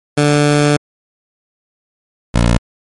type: tone pair in turn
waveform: 15% pulse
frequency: 146.83 / 58.42 Hz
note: D3 / A#1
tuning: 0 / +4 cents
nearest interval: octave + major third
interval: 1596 cents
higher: first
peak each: -3 dBFS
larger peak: neither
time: 0.17-0.77 / 2.34-2.58 s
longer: first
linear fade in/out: 10 ms
effects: MP3 48 kbps